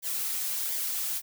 blue noise with flanger, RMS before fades -31 dBFS, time 0.02-1.22 s, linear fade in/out 50 ms, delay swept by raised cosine 0.73 to 4.43 ms, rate 1.4 Hz, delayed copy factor -0.6, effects none

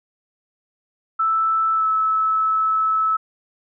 sine tone with pitch glide, 1318.5 to 1302.6 Hz, E6 to E6, 0 to -21 cents, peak -16 dBFS, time 1.19-3.17 s, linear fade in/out 10 ms, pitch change -21 cents, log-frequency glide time 1.74-1.86 s, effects none

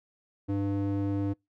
square tone with band-pass filter, 99.5 Hz, G2, 26 cents sharp, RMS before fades -29 dBFS, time 0.48-1.34 s, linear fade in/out 20 ms, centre 260 Hz, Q 1.8, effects noise-tail reverb RT60 0.2 s tail -26 dB re dry

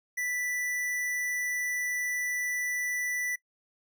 square tone, 1975.5 Hz, B6, in tune, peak -30 dBFS, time 0.17-3.36 s, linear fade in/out 10 ms, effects noise-tail reverb RT60 0.1 s tail -22 dB re dry

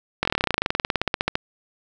slowing click train, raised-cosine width 0.3 ms, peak -4 dBFS, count 27, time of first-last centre 0.23-1.354 s, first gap 22 ms, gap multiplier 1.05, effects none

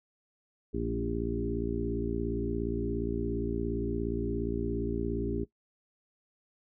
harmonic tone with a mistuned harmonic, 57.2 Hz, A#1, 32 cents flat, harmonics 1 / 2 / 3 / 4 / 5 / 6 / 7, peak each -36 / -39 / -41 / -37 / -36 / -37 / -36 dBFS, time 0.73-5.45 s, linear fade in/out 20 ms, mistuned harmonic 4, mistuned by -16 cents, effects noise-tail reverb RT60 0.1 s tail -18 dB re dry

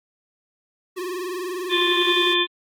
square tone with vibrato, 361.9 Hz, F#4, 38 cents flat, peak -27 dBFS, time 0.96-2.35 s, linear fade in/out 20 ms, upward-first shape triangle, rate 20 Hz, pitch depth 110 cents each way
harmonic tone, 351.1 Hz, F4, 9 cents sharp, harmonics 1 / 3 / 5 / 7 / 9 / 10, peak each -23 / -26 / -26 / -26 / -26 / -21 dBFS, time 1.69-2.47 s, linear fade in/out 50 ms
effects Opus 32 kbps

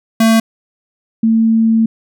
square / sine tone pair in turn, 224.6 / 224.6 Hz, A3 / A3, +36 / +36 cents, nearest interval unison, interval 0 cents, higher neither, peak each -8 dBFS, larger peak neither, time 0.2-0.4 / 1.23-1.86 s, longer second, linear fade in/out 5 ms, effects none

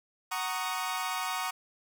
sawtooth chord, D# minor seventh, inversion first, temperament equal with one note detuned, 745.1 / 932.3 / 1108.7 / 1244.5 Hz, F#5 / A#5 / C#6 / D#6, +12 / 0 / 0 / 0 cents, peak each -33 dBFS, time 0.31-1.51 s, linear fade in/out 10 ms, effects none

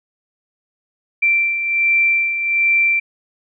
sine beating tone pair, 2349 / 2350.3 Hz, D7 / D7, 0 / +1 cents, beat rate 1.3 Hz, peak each -22 / -14 dBFS, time 1.22-3 s, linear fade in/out 10 ms, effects none

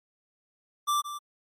square tone with echo, 1174.7 Hz, D6, in tune, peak -24 dBFS, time 0.87-1.02 s, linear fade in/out 20 ms, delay 170 ms, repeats 1, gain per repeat -11 dB, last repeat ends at 1.19 s, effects MP3 64 kbps

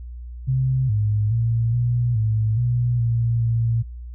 sine tone with pitch steps, 130.5 / 105.5 / 115.3 / 120.7 / 109.2 / 121.3 / 116.6 / 115.4 Hz, C3 / G#2 / A#2 / B2 / A2 / B2 / A#2 / A#2, -4 / +28 / -19 / -39 / -13 / -31 / +1 / -17 cents, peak -17 dBFS, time 0.47-3.83 s, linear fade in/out 20 ms, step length 420 ms, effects added 60 Hz sine -32 dBFS peak until 4.14 s

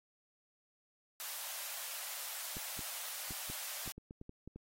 white high-pass noise, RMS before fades -43 dBFS, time 1.2-3.92 s, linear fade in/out 0 ms, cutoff 550 Hz, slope 48 dB/octave
clicks, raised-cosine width 3 ms, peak -35 dBFS, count 11, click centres 2.569 / 2.792 / 3.308 / 3.5 / 3.877 / 3.98 / 4.109 / 4.214 / 4.294 / 4.476 / 4.56 s
effects AAC 48 kbps

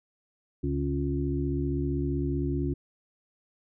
harmonic tone with a mistuned harmonic, 70.4 Hz, C#2, 27 cents sharp, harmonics 1 / 2 / 4 / 5, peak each -31 / -31 / -31 / -33 dBFS, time 0.63-2.74 s, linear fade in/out 10 ms, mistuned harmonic 4, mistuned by -31 cents, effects none

